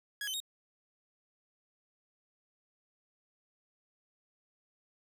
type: tone with pitch steps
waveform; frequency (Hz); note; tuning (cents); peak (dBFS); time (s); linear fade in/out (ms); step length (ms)
sawtooth; 1664 / 3065 / 3742; G#6 / G7 / A#7; +3 / -40 / +6; -32; 0.21-0.402; 2; 64
effects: none